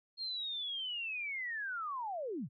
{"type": "linear sweep", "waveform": "sine", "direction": "down", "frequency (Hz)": [4276, 98], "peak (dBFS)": -36, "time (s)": [0.17, 2.49], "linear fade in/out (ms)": 50, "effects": ["MP3 48 kbps"]}